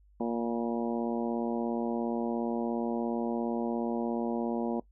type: harmonic tone with a mistuned harmonic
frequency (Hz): 117.1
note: A#2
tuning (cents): +8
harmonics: 2 / 3 / 4 / 5 / 6 / 7 / 8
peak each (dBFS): -31 / -35 / -37 / -39 / -41 / -42 / -43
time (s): 0.2-4.8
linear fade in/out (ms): 5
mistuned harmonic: 8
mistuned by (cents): +42
effects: noise-tail reverb RT60 0.1 s tail -20 dB re dry + added 50 Hz sine -58 dBFS peak until 4.91 s